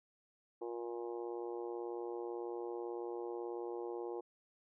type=harmonic tone; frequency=118.2 Hz; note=A#2; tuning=24 cents sharp; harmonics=3 / 4 / 5 / 6 / 7 / 8 / 9; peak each=-42 / -44 / -55 / -56 / -50 / -58 / -59 dBFS; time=0.61-4.21 s; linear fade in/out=10 ms; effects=none